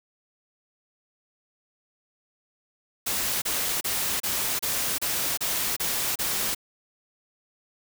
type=noise bursts; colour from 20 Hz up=white; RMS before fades=-27 dBFS; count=9; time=3.06-6.548 s; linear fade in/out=10 ms; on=360 ms; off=31 ms; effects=none